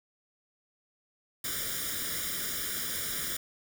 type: noise with comb filter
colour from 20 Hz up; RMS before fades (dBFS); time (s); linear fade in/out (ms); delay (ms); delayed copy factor
white; -34; 1.44-3.37; 5; 0.57; +0.9
effects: none